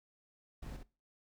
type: noise with echo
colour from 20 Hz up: brown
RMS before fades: -44 dBFS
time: 0.62-0.77 s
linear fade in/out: 10 ms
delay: 63 ms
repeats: 1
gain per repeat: -5 dB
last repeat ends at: 0.833 s
effects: noise-tail reverb RT60 0.3 s tail -20 dB re dry